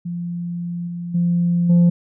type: tone with level steps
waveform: sine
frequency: 173.2 Hz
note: F3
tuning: 14 cents flat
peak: -23 / -25 / -14 / -7 dBFS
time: 0.05-1.9 s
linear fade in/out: 10 ms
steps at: 0.87 / 1.14 / 1.69 s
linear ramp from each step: 10 ms
effects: tanh soft clip ceiling -9 dBFS